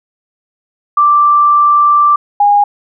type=tone pair in turn; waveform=sine; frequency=1174.7 / 818.7 Hz; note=D6 / G#5; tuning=0 / -25 cents; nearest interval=tritone; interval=625 cents; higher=first; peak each=-5 dBFS; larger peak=neither; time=0.97-2.16 / 2.4-2.64 s; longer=first; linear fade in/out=5 ms; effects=none